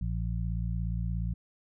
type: harmonic tone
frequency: 57 Hz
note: A#1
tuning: 38 cents flat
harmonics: 1 / 2 / 3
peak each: -31 / -34 / -36 dBFS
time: 0.01-1.34 s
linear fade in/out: 5 ms
effects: none